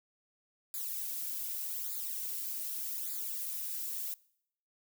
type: noise with flanger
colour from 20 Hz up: violet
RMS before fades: -38 dBFS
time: 0.74-4.14 s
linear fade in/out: 0 ms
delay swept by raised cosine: 0.34 to 2.84 ms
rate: 0.84 Hz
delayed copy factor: -0.8
effects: noise-tail reverb RT60 0.7 s tail -23 dB re dry